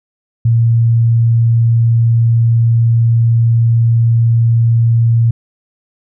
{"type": "tone", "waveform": "sine", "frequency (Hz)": 115.8, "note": "A#2", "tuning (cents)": -11, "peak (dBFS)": -7, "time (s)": [0.45, 5.31], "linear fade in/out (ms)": 5, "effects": []}